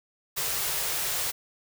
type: band-stop noise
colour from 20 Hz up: white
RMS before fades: -29 dBFS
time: 0.36-1.32 s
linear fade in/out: 20 ms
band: 170 to 340 Hz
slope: 48 dB/octave
effects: none